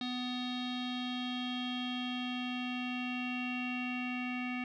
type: tone with low-pass filter sweep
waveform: square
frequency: 249.3 Hz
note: B3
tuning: 16 cents sharp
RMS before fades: -37 dBFS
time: 0.01-4.64 s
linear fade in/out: 2 ms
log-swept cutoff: 3800 to 2500 Hz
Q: 7.6
effects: none